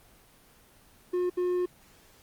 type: tone bursts at uneven times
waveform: triangle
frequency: 358.8 Hz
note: F4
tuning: 47 cents sharp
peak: -23 dBFS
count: 2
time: 1.13-1.3 / 1.37-1.66 s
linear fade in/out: 10 ms
effects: pink hiss -58 dBFS RMS until 2.22 s + Opus 24 kbps